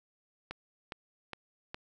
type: click train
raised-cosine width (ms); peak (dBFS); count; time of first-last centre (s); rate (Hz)
0.3; -23; 4; 0.51-1.745; 2.43
effects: none

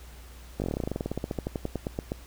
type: slowing click train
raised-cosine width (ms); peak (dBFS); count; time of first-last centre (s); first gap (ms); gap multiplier
2; -16; 27; 0.6-2.119; 19; 1.08
effects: added 60 Hz sine -45 dBFS peak until 2.26 s + pink hiss -52 dBFS RMS until 2.26 s

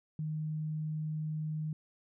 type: tone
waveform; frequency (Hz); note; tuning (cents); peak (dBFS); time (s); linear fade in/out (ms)
sine; 154.8; D#3; -9; -33; 0.19-1.73; 2
effects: none

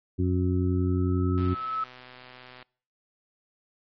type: harmonic tone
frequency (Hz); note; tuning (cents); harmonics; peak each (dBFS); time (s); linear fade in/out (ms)
91.1; F#2; -26; 1 / 2 / 3 / 4; -24 / -30 / -28 / -31; 0.18-1.55; 20
type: tone with exponential growth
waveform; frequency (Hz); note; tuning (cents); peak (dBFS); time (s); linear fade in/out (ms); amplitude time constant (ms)
sine; 1300; E6; -24; -25; 0.23-1.84; 5; 350
type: click train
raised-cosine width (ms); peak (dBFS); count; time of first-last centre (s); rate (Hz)
0.3; -30; 158; 1.38-2.626; 126
effects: noise-tail reverb RT60 0.5 s tail -24 dB re dry + MP3 32 kbps

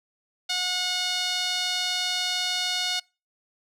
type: tone with band-pass filter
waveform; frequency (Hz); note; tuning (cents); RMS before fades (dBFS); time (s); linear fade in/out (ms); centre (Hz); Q
sawtooth; 727; F#5; -31; -27; 0.49-3; 10; 4100; 2.2
effects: noise-tail reverb RT60 0.3 s tail -26 dB re dry

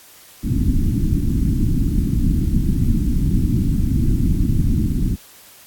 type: low-pass noise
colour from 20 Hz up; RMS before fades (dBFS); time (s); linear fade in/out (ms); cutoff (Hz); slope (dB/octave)
pink; -17; 0.43-5.16; 20; 300; 48
effects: white hiss -45 dBFS RMS until 5.66 s + AAC 64 kbps

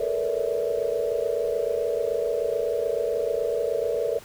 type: tone cluster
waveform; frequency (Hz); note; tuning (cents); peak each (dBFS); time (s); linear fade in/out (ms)
sine; 428.1 / 457.4 / 484.3 / 571 / 647; A4 / A#4 / B4 / D5 / E5; -47 / -33 / -34 / -49 / -32; -32 / -27 / -29 / -29 / -32; 0-4.19; 5
effects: pink hiss -47 dBFS RMS until 4.24 s

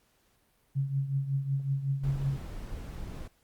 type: tone with tremolo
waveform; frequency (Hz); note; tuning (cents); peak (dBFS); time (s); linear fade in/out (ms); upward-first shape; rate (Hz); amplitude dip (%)
sine; 137.4; C#3; -15; -24; 0.75-2.38; 20; triangle; 5.4; 75
type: noise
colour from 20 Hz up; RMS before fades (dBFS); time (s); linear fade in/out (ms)
brown; -39; 2.03-3.28; 10
effects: pink hiss -69 dBFS RMS until 3.43 s + Opus 48 kbps

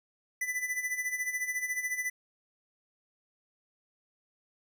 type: tone with tremolo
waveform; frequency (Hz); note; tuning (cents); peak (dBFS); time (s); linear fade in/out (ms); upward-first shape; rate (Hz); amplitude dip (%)
square; 1995; B6; +17; -29; 0.41-2.1; 5; sine; 14; 70
effects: none

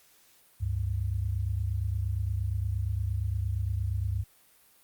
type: tone pair together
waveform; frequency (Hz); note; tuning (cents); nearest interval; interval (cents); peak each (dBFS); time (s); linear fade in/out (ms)
sine; 71.19 / 99.8; C#2 / G2; +47 / +32; tritone; 585; -31 / -29; 0.6-4.24; 20
effects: white hiss -61 dBFS RMS until 4.83 s + Opus 48 kbps

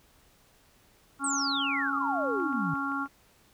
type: harmonic tone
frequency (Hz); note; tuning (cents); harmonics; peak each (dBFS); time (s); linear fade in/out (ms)
277.2; C#4; 0; 1 / 3 / 4 / 5; -33 / -39 / -35 / -32; 1.19-3.08; 50
type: exponential sweep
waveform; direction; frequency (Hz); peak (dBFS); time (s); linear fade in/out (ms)
sine; down; 8680 to 146.83; -29; 1.24-2.74; 2
type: clicks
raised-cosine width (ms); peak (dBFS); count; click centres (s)
0.5; -35; 5; 2.401 / 2.528 / 2.755 / 2.919 / 3.059
effects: pink hiss -62 dBFS RMS until 3.53 s

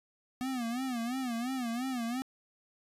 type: tone with vibrato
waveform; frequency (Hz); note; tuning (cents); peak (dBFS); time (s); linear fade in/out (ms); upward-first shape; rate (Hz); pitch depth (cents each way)
square; 246.4; B3; -4; -33; 0.41-2.22; 0; sine; 2.9; 130
effects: resampled to 32000 Hz + 12-bit

